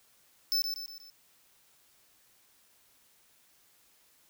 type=tone with echo; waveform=square; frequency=5274 Hz; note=E8; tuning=in tune; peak=-26 dBFS; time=0.52-0.62 s; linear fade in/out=0 ms; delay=120 ms; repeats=4; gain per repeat=-6 dB; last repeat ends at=1.1 s; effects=white hiss -65 dBFS RMS until 4.29 s